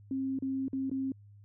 sine tone with dropouts, 266.9 Hz, C4, 35 cents sharp, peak -30 dBFS, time 0.11-1.12 s, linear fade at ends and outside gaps 2 ms, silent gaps 0.389-0.423 / 0.682-0.731 / 0.897-0.914 s, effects added 102 Hz sine -52 dBFS peak until 1.44 s

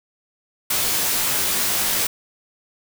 white noise with comb filter, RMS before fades -21 dBFS, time 0.7-2.07 s, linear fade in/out 5 ms, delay 19 ms, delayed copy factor -0.85, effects none

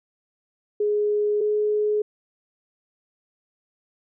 sine tone pair in turn, 417.3 / 421.4 Hz, G#4 / G#4, +8 / +25 cents, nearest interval unison, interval 17 cents, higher second, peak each -19 dBFS, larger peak neither, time 0.8-1.41 / 1.41-2.02 s, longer neither, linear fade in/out 5 ms, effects none

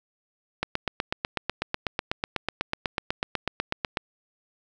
click train, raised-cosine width 0.3 ms, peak -9 dBFS, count 28, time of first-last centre 0.63-3.972 s, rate 8.08 Hz, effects none

